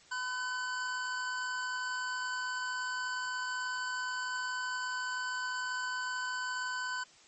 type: tone pair together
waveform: square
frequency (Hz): 1007.6 / 1512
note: B5 / F#6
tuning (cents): +34 / +37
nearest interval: perfect fifth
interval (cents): 703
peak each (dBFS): -39 / -36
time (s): 0.11-7.04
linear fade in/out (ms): 10
effects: white hiss -59 dBFS RMS until 7.27 s + MP3 32 kbps

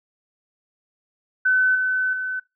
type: tone with level steps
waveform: sine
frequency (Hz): 1514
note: F#6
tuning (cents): +39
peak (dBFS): -15 / -19 / -24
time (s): 1.45-2.4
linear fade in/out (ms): 10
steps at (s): 1.75 / 2.13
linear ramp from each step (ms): 2
effects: noise-tail reverb RT60 0.2 s tail -20 dB re dry

